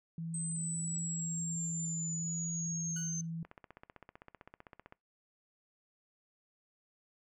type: tone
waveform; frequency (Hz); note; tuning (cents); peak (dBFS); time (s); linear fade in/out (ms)
sine; 164.81; E3; 0; -37; 0.18-3.43; 2
type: linear sweep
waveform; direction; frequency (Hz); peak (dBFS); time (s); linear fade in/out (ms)
sine; down; 8240 to 6230; -37; 0.34-3.21; 2
type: tone with exponential decay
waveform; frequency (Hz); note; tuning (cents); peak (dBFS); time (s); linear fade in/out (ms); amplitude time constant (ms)
25% pulse; 1480; F#6; 0; -40; 2.96-3.26; 5; 64
type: click train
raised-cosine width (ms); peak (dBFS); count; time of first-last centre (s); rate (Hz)
0.5; -35; 24; 3.45-4.924; 15.6
effects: noise-tail reverb RT60 0.2 s tail -23 dB re dry